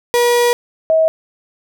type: tone pair in turn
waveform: 35% pulse / sine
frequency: 481 / 640.7 Hz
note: B4 / E5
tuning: -46 / -49 cents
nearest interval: perfect fourth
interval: 497 cents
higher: second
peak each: -9 dBFS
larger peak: neither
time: 0.14-0.53 / 0.9-1.08 s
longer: first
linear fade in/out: 0 ms
effects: none